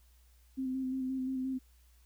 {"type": "tone with vibrato", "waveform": "sine", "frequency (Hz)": 261, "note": "C4", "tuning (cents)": -4, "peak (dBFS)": -32, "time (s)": [0.57, 1.59], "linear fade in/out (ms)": 20, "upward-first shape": "square", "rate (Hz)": 5.7, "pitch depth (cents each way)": 20, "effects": ["added 60 Hz sine -60 dBFS peak until 2.05 s", "white hiss -70 dBFS RMS until 2.05 s"]}